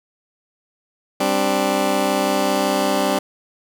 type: chord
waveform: 15% pulse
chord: G suspended fourth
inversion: none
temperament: just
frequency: 196 / 261.3 / 294 Hz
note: G3 / C4 / D4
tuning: 0 / -2 / +2 cents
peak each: -16 dBFS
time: 1.2-3.19 s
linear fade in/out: 5 ms
effects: none